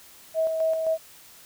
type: tone with tremolo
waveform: sine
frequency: 643 Hz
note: E5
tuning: 43 cents flat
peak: -20 dBFS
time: 0.34-0.98 s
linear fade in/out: 50 ms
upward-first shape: square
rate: 3.8 Hz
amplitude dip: 40%
effects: white hiss -50 dBFS RMS until 1.45 s